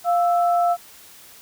sine tone pair together, 698.7 / 1319 Hz, F5 / E6, +1 / +1 cents, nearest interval major seventh, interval 1100 cents, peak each -16 / -26 dBFS, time 0.04-0.77 s, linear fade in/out 50 ms, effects white hiss -46 dBFS RMS until 1.41 s

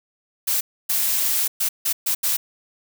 blue noise bursts at uneven times, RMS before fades -21 dBFS, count 6, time 0.47-0.61 / 0.89-1.48 / 1.6-1.69 / 1.85-1.93 / 2.06-2.15 / 2.23-2.37 s, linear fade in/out 10 ms, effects none

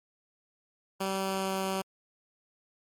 10% pulse tone with pitch glide, 192.7 to 191.37 Hz, G3 to G3, -29 to -41 cents, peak -21 dBFS, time 1-1.82 s, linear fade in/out 10 ms, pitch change -12 cents, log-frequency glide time 1.15-1.55 s, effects MP3 64 kbps

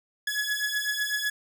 sawtooth beating tone pair, 1688 / 1696 Hz, G#6 / G#6, +28 / +36 cents, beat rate 8 Hz, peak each -26 dBFS, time 0.27-1.3 s, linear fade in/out 5 ms, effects none

